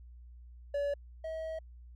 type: tone pair in turn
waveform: triangle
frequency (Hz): 571 / 640.9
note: D5 / E5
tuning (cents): -49 / -49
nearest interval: major second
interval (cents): 200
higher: second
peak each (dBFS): -28 / -34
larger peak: first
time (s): 0.74-0.94 / 1.24-1.59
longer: second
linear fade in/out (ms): 5
effects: added 60 Hz sine -49 dBFS peak until 1.95 s